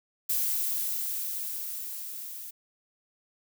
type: noise with level ramp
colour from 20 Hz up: violet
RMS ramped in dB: -27 to -41 dBFS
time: 0.29-2.51 s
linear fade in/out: 10 ms
effects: none